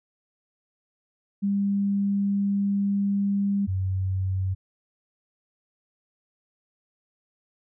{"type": "tone pair in turn", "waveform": "sine", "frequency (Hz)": [199.8, 94.59], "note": ["G3", "F#2"], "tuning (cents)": [33, 39], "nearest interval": "octave + minor second", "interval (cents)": 1294, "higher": "first", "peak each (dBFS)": [-21, -23], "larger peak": "first", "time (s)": [[1.42, 3.67], [3.67, 4.55]], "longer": "first", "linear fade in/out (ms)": 20, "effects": []}